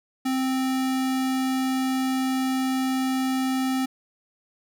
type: tone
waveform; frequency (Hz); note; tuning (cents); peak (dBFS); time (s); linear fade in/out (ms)
square; 261.6; C4; 0; -23; 0.25-3.86; 10
effects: none